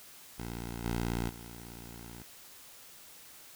10% pulse tone with level steps, 58.27 Hz, A#1, in tune, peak -30 / -23 / -38 dBFS, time 0.38-2.23 s, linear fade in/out 10 ms, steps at 0.84 / 1.28 s, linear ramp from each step 20 ms, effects white hiss -53 dBFS RMS until 3.55 s

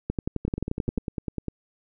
two click trains, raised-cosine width 3 ms, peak -16 / -13 dBFS, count 11 / 11, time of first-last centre 0.48-1.483 / 0.1-0.977 s, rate 9.97 / 11.4 Hz, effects none

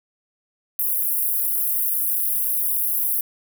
pink high-pass noise, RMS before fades -22 dBFS, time 0.79-3.21 s, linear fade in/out 2 ms, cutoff 11000 Hz, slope 48 dB/octave, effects none

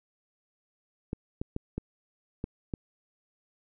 clicks, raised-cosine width 3 ms, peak -19 dBFS, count 6, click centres 1.131 / 1.415 / 1.564 / 1.78 / 2.441 / 2.738 s, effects none

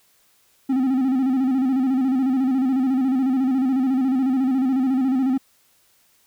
triangle tone with vibrato, 261.6 Hz, C4, in tune, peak -15 dBFS, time 0.69-5.38 s, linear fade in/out 10 ms, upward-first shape square, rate 14 Hz, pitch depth 58 cents each way, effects white hiss -60 dBFS RMS until 6.26 s

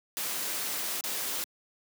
white noise with dropouts, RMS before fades -33 dBFS, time 0.17-1.44 s, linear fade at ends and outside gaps 0 ms, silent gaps 1.009-1.039 s, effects high-pass 200 Hz 12 dB/octave

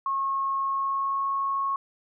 sine tone with pitch glide, 1088 to 1096.8 Hz, C#6 to C#6, -33 to -19 cents, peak -24 dBFS, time 0.06-1.76 s, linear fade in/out 2 ms, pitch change +14 cents, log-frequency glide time 0.61-1.25 s, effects none

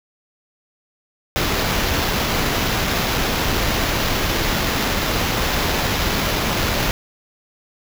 pink noise with sample-and-hold, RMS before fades -20 dBFS, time 1.36-6.91 s, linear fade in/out 0 ms, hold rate 8820 Hz, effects none

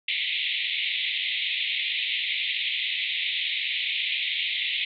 white band-pass noise, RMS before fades -28 dBFS, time 0.08-4.85 s, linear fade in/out 5 ms, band 2000 to 3800 Hz, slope 96 dB/octave, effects none

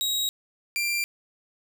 sawtooth tone pair in turn, 3815 / 2372 Hz, A#7 / D7, +39 / +17 cents, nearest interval minor sixth, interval 822 cents, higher first, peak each -21 dBFS, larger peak neither, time 0.01-0.29 / 0.76-1.04 s, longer neither, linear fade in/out 0 ms, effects none

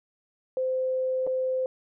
sine tone with dropouts, 517 Hz, C5, 21 cents flat, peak -24 dBFS, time 0.57-1.66 s, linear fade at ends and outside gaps 1 ms, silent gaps 1.267-1.273 s, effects none

